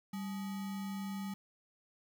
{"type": "tone with sample-and-hold", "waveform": "sine", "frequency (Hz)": 196.1, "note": "G3", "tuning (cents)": 1, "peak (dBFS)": -37, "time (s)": [0.13, 1.34], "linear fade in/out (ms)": 5, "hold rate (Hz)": 1050, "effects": []}